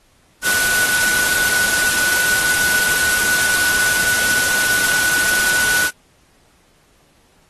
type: tone in noise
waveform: sine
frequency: 1481 Hz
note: F#6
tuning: 1 cent sharp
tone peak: -16 dBFS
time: 0.42-5.91 s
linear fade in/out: 50 ms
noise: white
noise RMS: -19 dBFS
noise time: 0.42-5.91 s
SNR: 0 dB
effects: pink hiss -56 dBFS RMS until 7.49 s + AAC 32 kbps